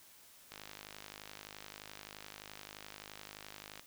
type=click train; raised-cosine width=0.2 ms; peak=-29 dBFS; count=170; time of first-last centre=0.52-3.795 s; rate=51.6 Hz; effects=white hiss -60 dBFS RMS until 3.86 s